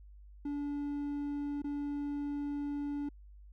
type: tone with dropouts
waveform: triangle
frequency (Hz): 288.1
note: D4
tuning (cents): -33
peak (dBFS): -32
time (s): 0.45-3.09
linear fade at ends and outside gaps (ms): 5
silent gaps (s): 1.62-1.642
effects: added 50 Hz sine -51 dBFS peak until 3.52 s